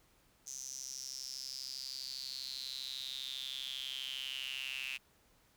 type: tone with high-pass filter sweep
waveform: sawtooth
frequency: 132.5 Hz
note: C3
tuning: 22 cents sharp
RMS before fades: -43 dBFS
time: 0.46-4.98 s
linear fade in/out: 20 ms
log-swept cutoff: 6300 to 2600 Hz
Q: 9.4
effects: pink hiss -69 dBFS RMS until 5.56 s